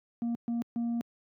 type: tone bursts at uneven times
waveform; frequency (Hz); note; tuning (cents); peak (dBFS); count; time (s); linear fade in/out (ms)
sine; 234.8; A#3; +13; -25; 3; 0.22-0.35 / 0.48-0.62 / 0.76-1.01; 0
effects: tanh soft clip ceiling -27 dBFS + high-pass 150 Hz 12 dB/octave